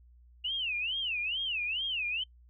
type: tone with vibrato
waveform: sine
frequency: 2794 Hz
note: F7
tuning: in tune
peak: -30 dBFS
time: 0.44-2.24 s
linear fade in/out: 10 ms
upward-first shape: sine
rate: 2.3 Hz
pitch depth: 260 cents each way
effects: noise-tail reverb RT60 0.1 s tail -24 dB re dry + added 60 Hz sine -55 dBFS peak until 2.49 s